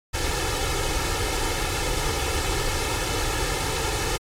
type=noise with comb filter; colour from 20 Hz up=pink; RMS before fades=-25 dBFS; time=0.13-4.18 s; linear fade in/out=20 ms; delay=2.3 ms; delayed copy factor=+0.85; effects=low-pass 10000 Hz 12 dB/octave + AAC 64 kbps